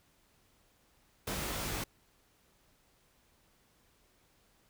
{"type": "noise with comb filter", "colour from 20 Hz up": "pink", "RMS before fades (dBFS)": -37, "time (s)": [1.27, 1.84], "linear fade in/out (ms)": 5, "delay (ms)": 20, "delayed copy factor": 0.8, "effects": ["pink hiss -69 dBFS RMS until 4.69 s"]}